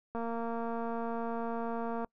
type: click train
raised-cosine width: 1 ms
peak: -24 dBFS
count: 439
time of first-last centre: 0.15-2.046 s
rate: 231 Hz
effects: noise-tail reverb RT60 0.1 s tail -26 dB re dry